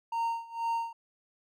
triangle tone with tremolo, 922 Hz, A#5, 19 cents flat, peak -25 dBFS, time 0.12-0.93 s, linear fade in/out 5 ms, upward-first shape sine, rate 2.1 Hz, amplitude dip 90%, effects none

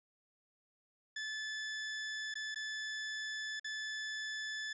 sawtooth tone with dropouts, 1737 Hz, A6, 23 cents flat, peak -35 dBFS, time 1.16-4.73 s, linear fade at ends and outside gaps 5 ms, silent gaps 2.341-2.354 / 2.546-2.558 / 3.597-3.644 s, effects resampled to 16000 Hz + 12-bit

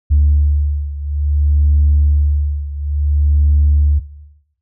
sine beating tone pair, 73 / 73.57 Hz, D2 / D2, -10 / +4 cents, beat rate 0.57 Hz, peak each -11 / -14 dBFS, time 0.1-4 s, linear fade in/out 20 ms, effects noise-tail reverb RT60 1.0 s tail -18 dB re dry + tanh soft clip ceiling -4 dBFS

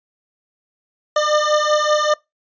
25% pulse beating tone pair, 600 / 605.2 Hz, D5 / D#5, +37 / -48 cents, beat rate 5.2 Hz, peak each -14 dBFS, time 1.16-2.14 s, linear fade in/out 5 ms, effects noise-tail reverb RT60 0.2 s tail -24 dB re dry + resampled to 16000 Hz

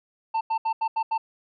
triangle tone bursts at uneven times, 894 Hz, A5, 27 cents sharp, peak -20 dBFS, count 6, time 0.34-0.41 / 0.5-0.58 / 0.65-0.73 / 0.81-0.88 / 0.96-1.03 / 1.11-1.18 s, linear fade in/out 10 ms, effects resampled to 11025 Hz

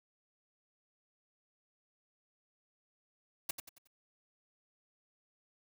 white noise with echo, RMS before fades -35 dBFS, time 3.49-3.51 s, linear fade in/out 5 ms, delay 91 ms, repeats 4, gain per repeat -8 dB, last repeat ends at 3.874 s, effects none

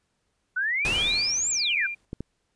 sine exponential two-way sweep, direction up then down, 1455 to 7700 to 1455 Hz, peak -23 dBFS, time 0.56-1.87 s, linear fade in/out 10 ms, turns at 1.5 s
pink noise with exponential decay, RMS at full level -29 dBFS, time 0.85-2.05 s, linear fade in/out 0 ms, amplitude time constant 260 ms
sine tone with tremolo, 2389 Hz, D7, 29 cents sharp, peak -26 dBFS, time 0.94-1.95 s, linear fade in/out 10 ms, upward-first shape sine, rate 1.5 Hz, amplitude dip 95%
clicks, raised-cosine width 3 ms, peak -20 / -19 dBFS, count 2, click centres 2.131 / 2.206 s
effects pink hiss -74 dBFS RMS until 2.55 s + resampled to 22050 Hz

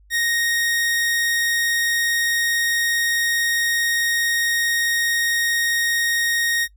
sawtooth tone, 1864.7 Hz, A#6, in tune, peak -15 dBFS, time 0.1-6.68 s, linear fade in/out 50 ms, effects noise-tail reverb RT60 0.1 s tail -22 dB re dry + added 50 Hz sine -49 dBFS peak until 6.76 s

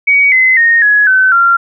sine tone with pitch steps, 2255 / 2044 / 1852.9 / 1679.6 / 1522.5 / 1380.1 Hz, C#7 / C7 / A#6 / G#6 / F#6 / F6, +29 / -41 / -11 / +19 / +49 / -21 cents, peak -5 dBFS, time 0.07-1.57 s, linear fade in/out 10 ms, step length 250 ms, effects none

